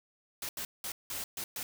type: noise bursts at uneven times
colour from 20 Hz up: white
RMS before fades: -38 dBFS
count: 6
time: 0.42-0.49 / 0.57-0.65 / 0.84-0.92 / 1.1-1.24 / 1.37-1.44 / 1.56-1.63 s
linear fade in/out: 2 ms
effects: none